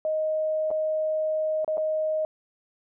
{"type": "tone with dropouts", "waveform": "sine", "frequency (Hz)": 624, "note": "D#5", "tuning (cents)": 5, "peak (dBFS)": -23, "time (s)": [0.05, 2.25], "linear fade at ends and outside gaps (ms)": 1, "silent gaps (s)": [[0.705, 0.712], [1.646, 1.678], [1.772, 1.779]], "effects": []}